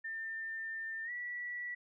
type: tone with pitch glide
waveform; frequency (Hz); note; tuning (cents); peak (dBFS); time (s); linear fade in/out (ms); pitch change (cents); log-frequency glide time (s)
sine; 1797 to 1948.4; A6 to B6; +36 to -24; -38; 0.04-1.75; 10; +140; 1.04-1.11
effects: none